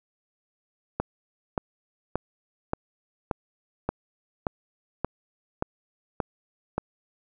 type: click train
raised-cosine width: 1 ms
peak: -11 dBFS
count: 11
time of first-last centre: 1-6.78 s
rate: 1.73 Hz
effects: none